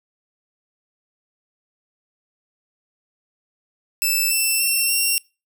5% pulse tone with pitch steps, 2637 / 2672 / 2708 / 2744 Hz, E7 / E7 / E7 / F7, 0 / +23 / +46 / -31 cents, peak -9 dBFS, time 4.02-5.18 s, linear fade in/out 0 ms, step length 290 ms, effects noise-tail reverb RT60 0.3 s tail -26 dB re dry

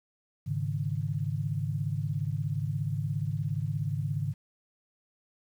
sine chord, Ab suspended fourth, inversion none, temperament equal, 103.83 / 138.59 / 155.56 Hz, Ab2 / Db3 / Eb3, 0 / 0 / 0 cents, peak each -33 / -32 / -33 dBFS, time 0.46-4.34 s, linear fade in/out 20 ms, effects 10-bit

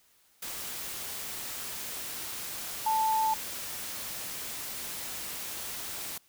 sine tone in noise, 880 Hz, A5, in tune, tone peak -24 dBFS, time 2.86-3.34 s, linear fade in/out 5 ms, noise white, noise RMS -38 dBFS, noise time 0.42-6.18 s, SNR +11 dB, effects white hiss -65 dBFS RMS until 6.28 s

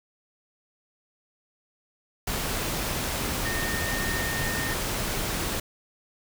sine tone in noise, 1833 Hz, A#6, 30 cents flat, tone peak -31 dBFS, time 3.45-4.74 s, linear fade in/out 5 ms, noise pink, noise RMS -29 dBFS, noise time 2.27-5.6 s, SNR -5 dB, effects none

